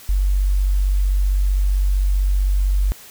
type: tone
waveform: sine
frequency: 47.77 Hz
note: G1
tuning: 44 cents flat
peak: -14 dBFS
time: 0.09-2.92 s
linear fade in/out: 0 ms
effects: white hiss -42 dBFS RMS until 3.1 s